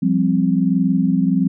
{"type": "chord", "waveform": "sine", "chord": "F suspended second", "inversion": "none", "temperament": "equal", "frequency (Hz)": [174.61, 196, 261.6], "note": ["F3", "G3", "C4"], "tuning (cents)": [0, 0, 0], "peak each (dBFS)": -18, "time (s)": [0.02, 1.48], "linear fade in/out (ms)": 10, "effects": []}